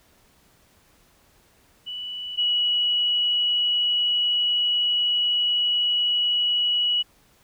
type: tone pair in turn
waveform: sine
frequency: 2960 / 2928 Hz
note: F#7 / F#7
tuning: 0 / -19 cents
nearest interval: unison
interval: 19 cents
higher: first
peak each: -30 / -19 dBFS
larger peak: second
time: 1.86-2.37 / 2.37-7.03 s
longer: second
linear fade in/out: 20 ms
effects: pink hiss -59 dBFS RMS until 7.43 s